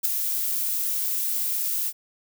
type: noise with ADSR envelope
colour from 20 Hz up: violet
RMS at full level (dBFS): -20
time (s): 0.03-1.93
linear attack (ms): 24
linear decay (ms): 7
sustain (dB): -6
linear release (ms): 56
effects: none